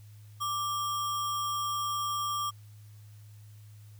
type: tone with sample-and-hold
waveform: sine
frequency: 1174.7 Hz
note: D6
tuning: in tune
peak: -29 dBFS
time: 0.4-2.51 s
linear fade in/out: 20 ms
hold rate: 4410 Hz
effects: added 105 Hz sine -48 dBFS peak until 3.99 s + white hiss -64 dBFS RMS until 3.99 s